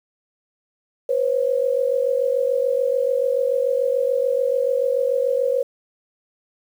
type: tone pair together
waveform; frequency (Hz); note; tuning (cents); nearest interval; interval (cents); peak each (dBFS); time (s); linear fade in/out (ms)
sine; 493.1 / 540; B4 / C#5; -3 / -45; major second; 158; -20; 1.09-5.63; 5
effects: 8-bit